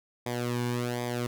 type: tone with flanger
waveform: sawtooth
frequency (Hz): 121.4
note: B2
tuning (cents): -29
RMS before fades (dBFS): -31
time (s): 0.26-1.27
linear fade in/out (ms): 5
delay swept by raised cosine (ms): 0.71 to 1.57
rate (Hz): 1.3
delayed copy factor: -0.8
effects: none